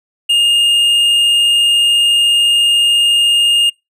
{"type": "tone with tanh clipping", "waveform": "sine", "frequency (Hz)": 2831, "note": "F7", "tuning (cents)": 23, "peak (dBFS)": -10, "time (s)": [0.29, 3.7], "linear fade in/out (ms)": 10, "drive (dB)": 7, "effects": ["noise-tail reverb RT60 0.2 s tail -25 dB re dry"]}